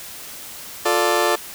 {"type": "chord", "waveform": "20% pulse", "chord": "D minor", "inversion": "first", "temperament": "just", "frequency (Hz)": [352.4, 440.5, 587.3], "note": ["F4", "A4", "D5"], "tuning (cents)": [16, 2, 0], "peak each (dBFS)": -16, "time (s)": [0.85, 1.36], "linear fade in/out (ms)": 10, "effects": ["white hiss -36 dBFS RMS until 1.54 s"]}